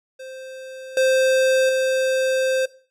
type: tone with level steps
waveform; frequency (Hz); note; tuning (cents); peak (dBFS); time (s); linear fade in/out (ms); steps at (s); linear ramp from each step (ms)
square; 523; C5; -1; -35 / -16 / -19; 0.19-2.66; 10; 0.97 / 1.69; 2
effects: noise-tail reverb RT60 0.4 s tail -18 dB re dry + low-pass 10000 Hz 12 dB/octave